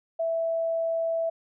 sine tone, 659.3 Hz, E5, in tune, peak -24 dBFS, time 0.19-1.3 s, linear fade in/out 10 ms, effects none

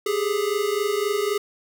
square tone pair together, 400 / 423.8 Hz, G4 / G#4, +35 / +35 cents, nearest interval minor second, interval 100 cents, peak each -25 dBFS, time 0.06-1.38 s, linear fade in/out 5 ms, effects none

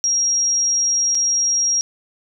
sine tone with dropouts, 5630 Hz, F8, 13 cents sharp, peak -15 dBFS, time 0.04-1.81 s, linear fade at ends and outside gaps 0 ms, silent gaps 1.148-1.152 s, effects none

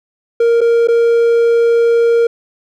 triangle tone with dropouts, 466.2 Hz, A#4, in tune, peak -6 dBFS, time 0.4-2.27 s, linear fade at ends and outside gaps 5 ms, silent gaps 0.608-0.613 / 0.874-0.884 s, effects none

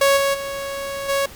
sawtooth tone with level steps, 554.4 Hz, C#5, in tune, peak -9 / -13 / -22 / -14 dBFS, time 0.01-1.26 s, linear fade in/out 5 ms, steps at 0.16 / 0.33 / 1.08 s, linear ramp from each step 20 ms, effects pink hiss -41 dBFS RMS until 1.35 s

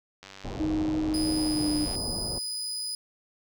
click train, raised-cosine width 0.2 ms, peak -27 dBFS, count 168, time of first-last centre 0.23-1.953 s, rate 96.9 Hz
pink low-pass noise, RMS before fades -35 dBFS, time 0.44-2.39 s, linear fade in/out 10 ms, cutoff 860 Hz, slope 24 dB/octave
sine tone with pitch glide, 311.1 to 299.5 Hz, D#4 to D4, 0 to +34 cents, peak -25 dBFS, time 0.59-1.86 s, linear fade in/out 20 ms, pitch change -66 cents, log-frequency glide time 1.33-1.71 s
30% pulse tone, 4978 Hz, D#8, in tune, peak -28 dBFS, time 1.14-2.95 s, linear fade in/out 2 ms
effects none

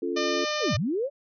sine chord, Db augmented, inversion none, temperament equal, 277.2 / 349.2 / 440 Hz, Db4 / F4 / A4, 0 / 0 / 0 cents, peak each -32 / -29 / -31 dBFS, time 0.02-0.45 s, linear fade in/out 5 ms
harmonic tone, 603 Hz, D5, 46 cents sharp, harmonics 1 / 2 / 3 / 4 / 5 / 6 / 7 / 8 / 9 / 10, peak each -30 / -33 / -35 / -36 / -37 / -38 / -38 / -39 / -40 / -40 dBFS, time 0.16-0.77 s, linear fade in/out 10 ms
sine linear two-way sweep, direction down then up, 587.3 to 82.41 to 587.3 Hz, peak -24 dBFS, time 0.59-1.1 s, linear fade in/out 50 ms, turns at 0.75 s
effects none

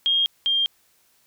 sine tone pair in turn, 3237 / 3200 Hz, G#7 / G7, -45 / +35 cents, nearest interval unison, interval 20 cents, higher first, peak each -17 / -18 dBFS, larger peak first, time 0.06-0.26 / 0.46-0.66 s, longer neither, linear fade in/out 0 ms, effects white hiss -62 dBFS RMS until 1.26 s

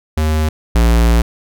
square tone pair in turn, 77.78 / 57.77 Hz, D#2 / A#1, 0 / -15 cents, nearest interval perfect fourth, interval 515 cents, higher first, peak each -13 / -9 dBFS, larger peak second, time 0.17-0.49 / 0.75-1.22 s, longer second, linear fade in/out 5 ms, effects none

